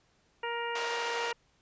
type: harmonic tone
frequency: 469.7 Hz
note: A#4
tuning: 13 cents sharp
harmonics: 1 / 2 / 3 / 4 / 5 / 6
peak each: -37 / -36 / -41 / -40 / -45 / -42 dBFS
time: 0.43-1.33 s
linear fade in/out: 5 ms
type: band-pass noise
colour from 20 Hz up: pink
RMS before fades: -39 dBFS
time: 0.75-1.32 s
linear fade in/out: 5 ms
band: 480 to 6700 Hz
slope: 24 dB/octave
effects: pink hiss -69 dBFS RMS until 1.61 s + resampled to 16000 Hz